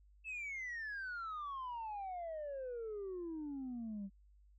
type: exponential sweep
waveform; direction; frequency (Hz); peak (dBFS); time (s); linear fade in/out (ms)
sine; down; 2654 to 190.9; -39; 0.24-4.1; 50
effects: tanh soft clip ceiling -39 dBFS + added 50 Hz sine -62 dBFS peak until 4.58 s